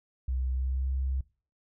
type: tone with pitch glide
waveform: sine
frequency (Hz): 64 to 66.07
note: C2 to C2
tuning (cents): -38 to +17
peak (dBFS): -27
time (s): 0.28-1.21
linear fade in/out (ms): 5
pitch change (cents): +55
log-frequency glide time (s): 0.47-0.9
effects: noise-tail reverb RT60 0.4 s tail -22 dB re dry